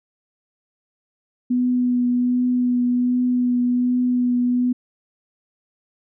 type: tone with vibrato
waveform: sine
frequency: 247.1 Hz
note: B3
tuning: 1 cent sharp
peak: -16 dBFS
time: 1.5-4.73 s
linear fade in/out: 10 ms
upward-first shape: triangle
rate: 1.3 Hz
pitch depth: 16 cents each way
effects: none